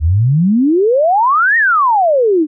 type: exponential two-way sweep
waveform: sine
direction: up then down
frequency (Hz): 72 to 1893 to 289.6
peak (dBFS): -8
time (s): 0-2.47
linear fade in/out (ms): 50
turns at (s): 1.57
effects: none